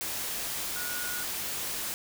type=tone in noise; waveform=sine; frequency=1451 Hz; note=F#6; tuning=34 cents flat; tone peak=-37 dBFS; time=0.76-1.23 s; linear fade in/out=0 ms; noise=white; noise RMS=-34 dBFS; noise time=0.01-1.94 s; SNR=-6 dB; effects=none